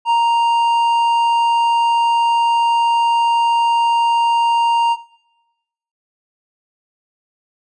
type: tone with hard clipping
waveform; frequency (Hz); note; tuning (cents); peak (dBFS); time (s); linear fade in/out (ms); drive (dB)
sine; 932.3; A#5; 0; -13; 0.05-4.97; 50; 6
effects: noise-tail reverb RT60 1.0 s tail -20 dB re dry + resampled to 22050 Hz